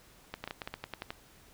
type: clicks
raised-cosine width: 0.3 ms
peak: -21 dBFS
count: 11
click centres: 0.34 / 0.44 / 0.476 / 0.509 / 0.618 / 0.675 / 0.74 / 0.84 / 0.937 / 1.021 / 1.105 s
effects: pink hiss -59 dBFS RMS until 1.53 s